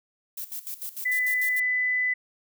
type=noise with tremolo; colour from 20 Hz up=violet; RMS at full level=-34 dBFS; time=0.37-1.6 s; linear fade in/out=5 ms; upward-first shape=square; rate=6.7 Hz; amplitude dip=80%
type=tone; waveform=sine; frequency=2000 Hz; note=B6; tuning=21 cents sharp; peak=-22 dBFS; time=1.05-2.14 s; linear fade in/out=10 ms
effects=none